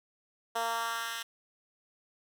10% pulse tone with high-pass filter sweep, 229.9 Hz, A#3, 24 cents flat, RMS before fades -34 dBFS, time 0.55-1.23 s, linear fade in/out 10 ms, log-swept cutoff 630 to 2200 Hz, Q 1.5, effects none

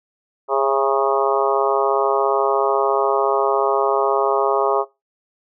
harmonic tone with a mistuned harmonic, 136.9 Hz, C#3, 21 cents flat, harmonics 3 / 4 / 5 / 6 / 7 / 8 / 9, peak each -21 / -22 / -23 / -24 / -24 / -25 / -26 dBFS, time 0.48-4.85 s, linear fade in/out 50 ms, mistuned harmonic 5, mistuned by -36 cents, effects noise-tail reverb RT60 0.2 s tail -18 dB re dry

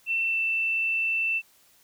sine tone with pitch glide, 2688 to 2669 Hz, E7 to E7, +33 to +21 cents, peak -23 dBFS, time 0.06-1.42 s, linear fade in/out 50 ms, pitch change -12 cents, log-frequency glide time 0.25-0.39 s, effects white hiss -60 dBFS RMS until 1.83 s

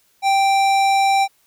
sine tone with hard clipping, 784 Hz, G5, in tune, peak -15 dBFS, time 0.22-1.28 s, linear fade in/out 50 ms, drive 16 dB, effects white hiss -60 dBFS RMS until 1.46 s

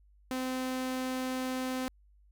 sawtooth tone, 257.7 Hz, C4, 26 cents flat, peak -28 dBFS, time 0.31-1.88 s, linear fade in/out 0 ms, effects added 50 Hz sine -59 dBFS peak until 2.31 s

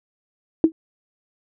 sine tone with exponential decay, 321.9 Hz, E4, 41 cents flat, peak -6 dBFS, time 0.64-0.72 s, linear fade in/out 1 ms, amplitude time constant 17 ms, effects none

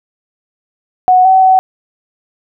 sine tone with pitch steps, 737 / 758 / 754 Hz, F#5 / F#5 / F#5, -7 / +42 / +32 cents, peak -4 dBFS, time 1.08-1.59 s, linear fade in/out 0 ms, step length 170 ms, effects none

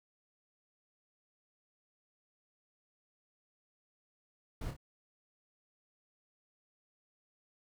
brown noise with echo, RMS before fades -39 dBFS, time 4.61-4.71 s, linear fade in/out 5 ms, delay 28 ms, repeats 2, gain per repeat -6 dB, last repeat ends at 4.766 s, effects none

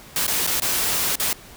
white noise with dropouts, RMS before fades -22 dBFS, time 0.16-1.33 s, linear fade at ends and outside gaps 2 ms, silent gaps 0.267-0.278 / 0.467-0.473 / 0.6-0.62 / 1.156-1.198 s, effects pink hiss -44 dBFS RMS until 1.56 s

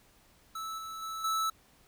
square tone with level steps, 1310 Hz, E6, 11 cents flat, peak -37 / -40 / -37 / -29 dBFS, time 0.55-1.5 s, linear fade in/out 5 ms, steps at 0.78 / 1.02 / 1.24 s, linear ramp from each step 5 ms, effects pink hiss -63 dBFS RMS until 1.87 s

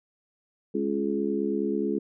harmonic tone with a mistuned harmonic, 69.3 Hz, C#2, in tune, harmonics 3 / 4 / 5 / 6, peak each -30 / -30 / -30 / -30 dBFS, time 0.74-1.99 s, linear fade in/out 10 ms, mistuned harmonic 6, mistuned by +24 cents, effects none

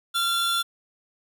45% pulse tone pair together, 1377 / 3470 Hz, F6 / A7, -25 / -25 cents, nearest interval octave + major third, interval 1600 cents, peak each -25 / -25 dBFS, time 0.14-0.63 s, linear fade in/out 20 ms, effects none

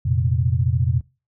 sine chord, F suspended fourth, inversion none, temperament equal, 87.31 / 116.54 / 130.81 Hz, F2 / Bb2 / C3, 0 / 0 / 0 cents, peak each -21 dBFS, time 0.05-1.01 s, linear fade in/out 10 ms, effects noise-tail reverb RT60 0.3 s tail -21 dB re dry

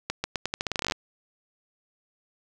accelerating click train, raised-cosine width 0.2 ms, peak -10 dBFS, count 17, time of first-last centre 0.1-0.921 s, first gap 140 ms, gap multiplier 0.84, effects none

